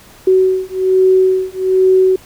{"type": "beating tone pair", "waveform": "sine", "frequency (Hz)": [374.7, 375.9], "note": ["F#4", "F#4"], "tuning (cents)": [22, 27], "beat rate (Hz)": 1.2, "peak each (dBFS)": -12, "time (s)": [0.27, 2.16], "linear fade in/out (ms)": 5, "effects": ["pink hiss -42 dBFS RMS until 2.25 s"]}